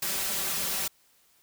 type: noise with comb filter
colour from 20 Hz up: white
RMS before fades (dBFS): -30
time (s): 0.02-0.88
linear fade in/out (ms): 5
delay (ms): 5.2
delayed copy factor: +0.85
effects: white hiss -64 dBFS RMS until 1.42 s